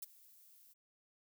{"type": "noise with ADSR envelope", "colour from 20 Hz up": "violet", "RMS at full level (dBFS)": -41, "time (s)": [0.02, 0.74], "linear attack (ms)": 9, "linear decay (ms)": 19, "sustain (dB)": -22, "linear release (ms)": 20, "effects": []}